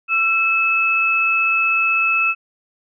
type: tone pair together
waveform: sine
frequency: 1342 / 2602 Hz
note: E6 / E7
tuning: +31 / -23 cents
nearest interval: major seventh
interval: 1146 cents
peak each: -21 / -15 dBFS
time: 0.08-2.35 s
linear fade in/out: 50 ms
effects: none